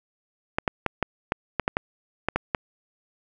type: clicks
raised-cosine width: 0.5 ms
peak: -7 dBFS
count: 11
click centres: 0.585 / 0.678 / 0.863 / 1.027 / 1.321 / 1.597 / 1.679 / 1.769 / 2.286 / 2.36 / 2.548 s
effects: none